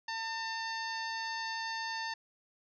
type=harmonic tone with a mistuned harmonic; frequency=901 Hz; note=A5; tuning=41 cents sharp; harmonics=1 / 2 / 3 / 4 / 5 / 6 / 7; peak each=-39 / -39 / -48 / -49 / -43 / -49 / -53 dBFS; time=0.08-2.14 s; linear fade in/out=5 ms; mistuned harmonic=6; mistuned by=-65 cents; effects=none